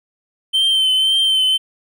triangle tone with vibrato, 3100 Hz, G7, 20 cents flat, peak -11 dBFS, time 0.53-1.58 s, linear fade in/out 20 ms, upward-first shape triangle, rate 1.9 Hz, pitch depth 36 cents each way, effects none

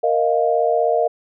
sine chord, Bb suspended fourth, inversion none, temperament equal, 466.2 / 622.3 / 698.5 Hz, Bb4 / Eb5 / F5, 0 / 0 / 0 cents, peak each -19 dBFS, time 0.03-1.08 s, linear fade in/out 10 ms, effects none

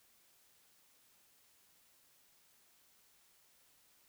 silence, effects white hiss -69 dBFS RMS until 4.08 s

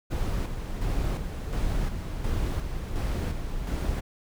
brown noise with tremolo, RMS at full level -27 dBFS, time 0.1-4.01 s, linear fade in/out 20 ms, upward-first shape square, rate 1.4 Hz, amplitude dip 45%, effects none

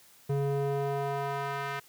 square tone with band-pass filter sweep, 139.9 Hz, C#3, 16 cents sharp, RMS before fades -31 dBFS, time 0.29-1.8 s, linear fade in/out 10 ms, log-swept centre 290 to 1600 Hz, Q 1.2, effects white hiss -58 dBFS RMS until 1.88 s + high-pass 60 Hz 12 dB/octave

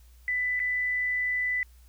sine tone with dropouts, 1992 Hz, B6, 14 cents sharp, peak -25 dBFS, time 0.28-1.63 s, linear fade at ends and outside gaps 1 ms, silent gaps 0.594-0.6 s, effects added 60 Hz sine -51 dBFS peak until 1.88 s + white hiss -64 dBFS RMS until 1.88 s

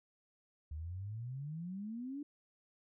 sine exponential sweep, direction up, 73.2 to 297.4 Hz, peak -40 dBFS, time 0.71-2.23 s, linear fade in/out 5 ms, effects none

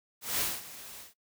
white noise with ADSR envelope, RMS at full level -29 dBFS, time 0.21-1.14 s, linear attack 180 ms, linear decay 220 ms, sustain -17 dB, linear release 140 ms, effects noise-tail reverb RT60 0.1 s tail -20 dB re dry

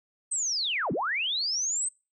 sine linear two-way sweep, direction down then up, 8372 to 130 to 8372 Hz, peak -26 dBFS, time 0.31-1.89 s, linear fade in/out 10 ms, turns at 0.92 s, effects noise-tail reverb RT60 0.3 s tail -25 dB re dry

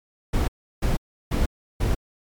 brown noise bursts, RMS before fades -21 dBFS, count 4, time 0.33-1.95 s, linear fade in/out 10 ms, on 150 ms, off 340 ms, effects MP3 96 kbps

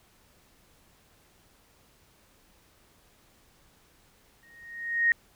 sine tone with exponential growth, 1864.7 Hz, A#6, in tune, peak -17 dBFS, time 4.43-5.12 s, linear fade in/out 1 ms, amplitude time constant 150 ms, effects pink hiss -62 dBFS RMS until 5.35 s

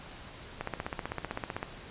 click train, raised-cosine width 0.5 ms, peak -18 dBFS, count 17, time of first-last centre 0.61-1.629 s, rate 15.7 Hz, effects pink hiss -47 dBFS RMS until 1.9 s + resampled to 8000 Hz

